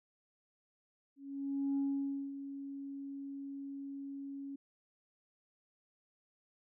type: tone with ADSR envelope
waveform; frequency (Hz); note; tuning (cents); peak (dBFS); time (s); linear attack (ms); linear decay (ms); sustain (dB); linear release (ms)
sine; 277.2; C#4; 0; -29; 1.16-4.56; 610; 550; -12; 7
effects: tanh soft clip ceiling -28 dBFS